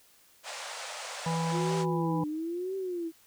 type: band-pass noise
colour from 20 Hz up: pink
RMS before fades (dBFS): -40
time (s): 0.43-1.86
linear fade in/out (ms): 50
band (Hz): 530 to 9100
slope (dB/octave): 48
type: harmonic tone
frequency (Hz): 164.81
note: E3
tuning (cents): 0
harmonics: 1 / 3 / 5 / 6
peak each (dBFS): -29 / -37 / -37 / -36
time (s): 1.26-2.24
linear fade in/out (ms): 5
type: tone with vibrato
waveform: sine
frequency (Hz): 340.6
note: F4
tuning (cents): -43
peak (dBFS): -31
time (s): 1.51-3.12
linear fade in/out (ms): 50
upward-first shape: triangle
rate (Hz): 1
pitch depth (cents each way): 230
effects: white hiss -61 dBFS RMS until 3.26 s